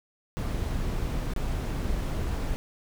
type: noise with dropouts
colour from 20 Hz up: brown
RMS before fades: -29 dBFS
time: 0.37-2.56 s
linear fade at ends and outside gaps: 0 ms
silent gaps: 1.336-1.363 / 1.823-1.827 s
effects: none